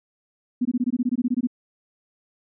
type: tone bursts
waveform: sine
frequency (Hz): 246.9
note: B3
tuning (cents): 0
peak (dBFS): -18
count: 14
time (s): 0.61-1.472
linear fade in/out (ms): 10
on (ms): 43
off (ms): 20
effects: none